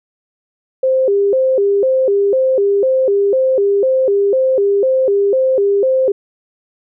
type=tone with vibrato; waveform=sine; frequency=457.9 Hz; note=A#4; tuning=31 cents flat; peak=-10 dBFS; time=0.83-6.12 s; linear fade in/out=5 ms; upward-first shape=square; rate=2 Hz; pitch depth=230 cents each way; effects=none